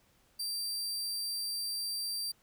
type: tone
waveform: sawtooth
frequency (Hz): 4699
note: D8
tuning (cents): 0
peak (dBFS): -31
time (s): 0.39-2.32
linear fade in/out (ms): 10
effects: pink hiss -68 dBFS RMS until 2.42 s